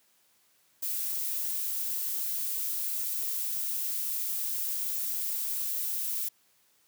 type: noise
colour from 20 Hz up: violet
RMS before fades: -32 dBFS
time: 0.82-6.29 s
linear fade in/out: 10 ms
effects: white hiss -67 dBFS RMS until 6.87 s + high-pass 100 Hz 12 dB/octave